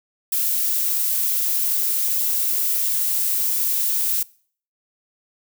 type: noise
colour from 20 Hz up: violet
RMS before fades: -21 dBFS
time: 0.32-4.23 s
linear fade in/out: 5 ms
effects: noise-tail reverb RT60 0.5 s tail -23 dB re dry